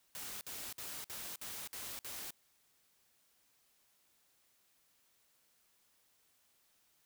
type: noise bursts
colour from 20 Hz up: white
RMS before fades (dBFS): -45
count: 7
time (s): 0.15-2.306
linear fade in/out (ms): 0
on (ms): 260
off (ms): 56
effects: white hiss -73 dBFS RMS until 7.05 s